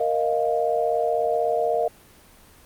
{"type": "chord", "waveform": "sine", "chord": "Bb suspended fourth", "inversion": "none", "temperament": "equal", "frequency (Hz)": [466.2, 622.3, 698.5], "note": ["Bb4", "Eb5", "F5"], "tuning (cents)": [0, 0, 0], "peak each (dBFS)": -24, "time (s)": [0, 1.88], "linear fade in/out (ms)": 5, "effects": ["pink hiss -51 dBFS RMS until 2.65 s", "Opus 24 kbps"]}